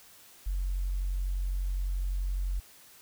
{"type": "tone", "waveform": "sine", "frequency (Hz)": 45.92, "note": "F#1", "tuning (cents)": -12, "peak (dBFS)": -27, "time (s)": [0.46, 2.6], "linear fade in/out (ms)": 10, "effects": ["tanh soft clip ceiling -23 dBFS", "white hiss -55 dBFS RMS until 3.01 s"]}